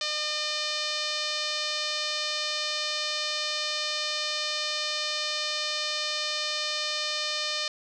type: tone with low-pass filter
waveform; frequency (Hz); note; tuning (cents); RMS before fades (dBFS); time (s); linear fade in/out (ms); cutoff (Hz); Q
5% pulse; 605; D#5; -49; -30; 0.01-7.68; 2; 4700; 2.2
effects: none